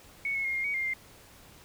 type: tone with pitch steps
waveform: sine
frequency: 2219 / 2185 / 2137 / 2124 / 2249 / 2115 / 2102 Hz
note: C#7 / C#7 / C7 / C7 / C#7 / C7 / C7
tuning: +1 / -26 / +36 / +25 / +24 / +18 / +7 cents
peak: -28 dBFS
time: 0.25-0.936 s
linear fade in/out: 2 ms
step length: 98 ms
effects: pink hiss -54 dBFS RMS until 1.64 s